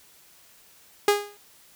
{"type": "tone with exponential decay", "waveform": "sawtooth", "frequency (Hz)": 410.4, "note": "G#4", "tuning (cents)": -21, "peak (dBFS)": -10, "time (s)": [1.08, 1.37], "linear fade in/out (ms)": 2, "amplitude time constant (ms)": 61, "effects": ["white hiss -55 dBFS RMS until 1.75 s"]}